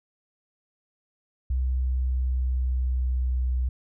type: tone with pitch glide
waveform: sine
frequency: 64 to 62.86 Hz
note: C2 to B1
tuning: -38 to +31 cents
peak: -22 dBFS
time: 1.5-3.69 s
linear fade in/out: 5 ms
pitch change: -31 cents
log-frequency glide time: 1.6-3.5 s
effects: none